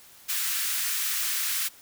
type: high-pass noise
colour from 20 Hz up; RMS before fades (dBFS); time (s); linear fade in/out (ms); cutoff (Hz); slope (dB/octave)
white; -28; 0.28-1.69; 20; 1300; 24
effects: white hiss -52 dBFS RMS until 1.81 s